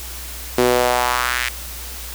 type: tone with high-pass filter sweep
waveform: sawtooth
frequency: 123.47 Hz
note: B2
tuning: in tune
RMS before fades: -18 dBFS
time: 0.58-1.49 s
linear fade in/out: 0 ms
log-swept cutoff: 340 to 2100 Hz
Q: 2.2
effects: added 60 Hz sine -33 dBFS peak until 2.14 s + white hiss -33 dBFS RMS until 2.14 s